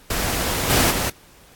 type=noise with level steps; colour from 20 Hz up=pink; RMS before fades=-23 / -17 / -23 dBFS; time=0.1-1.1 s; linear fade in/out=5 ms; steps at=0.69 / 0.9 s; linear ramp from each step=20 ms; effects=pink hiss -50 dBFS RMS until 1.55 s + AAC 64 kbps